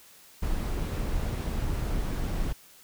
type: noise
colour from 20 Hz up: brown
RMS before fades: -29 dBFS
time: 0.42-2.53 s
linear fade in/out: 10 ms
effects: white hiss -54 dBFS RMS until 2.83 s